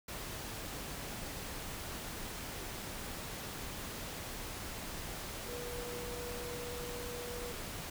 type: tone in noise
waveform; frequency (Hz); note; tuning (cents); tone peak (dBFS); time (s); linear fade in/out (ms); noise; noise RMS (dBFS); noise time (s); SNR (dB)
sine; 484.5; B4; -33; -43; 5.48-7.52; 5; pink; -43; 0.08-7.9; -3
effects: none